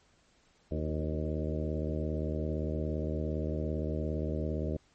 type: harmonic tone with a mistuned harmonic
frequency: 77.5 Hz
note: D#2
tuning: 6 cents flat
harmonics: 1 / 2 / 3 / 4 / 5 / 6 / 7 / 8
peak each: -34 / -37 / -39 / -40 / -41 / -42 / -42 / -43 dBFS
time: 0.71-4.77 s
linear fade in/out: 5 ms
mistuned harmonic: 5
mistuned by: -36 cents
effects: pink hiss -67 dBFS RMS until 4.94 s + MP3 32 kbps